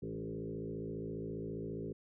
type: tone with frequency modulation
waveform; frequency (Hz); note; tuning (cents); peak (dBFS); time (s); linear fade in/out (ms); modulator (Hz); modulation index
sine; 280; C#4; +18; -38; 0.02-1.93; 10; 54.8; 3.2
effects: none